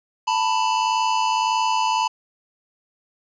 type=tone pair together; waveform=square; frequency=886.3 / 988 Hz; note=A5 / B5; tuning=+12 / 0 cents; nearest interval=major second; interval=188 cents; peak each=-22 dBFS; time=0.27-2.08 s; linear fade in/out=10 ms; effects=resampled to 16000 Hz + 8-bit